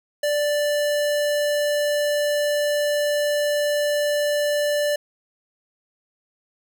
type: tone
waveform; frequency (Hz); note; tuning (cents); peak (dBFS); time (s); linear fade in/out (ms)
square; 587.3; D5; 0; -20; 0.23-4.96; 5
effects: none